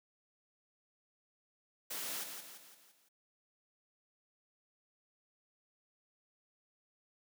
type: noise with echo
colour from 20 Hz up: white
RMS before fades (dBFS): -41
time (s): 1.9-2.24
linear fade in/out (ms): 10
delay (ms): 170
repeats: 5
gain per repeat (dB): -6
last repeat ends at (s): 3.09
effects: high-pass 200 Hz 12 dB/octave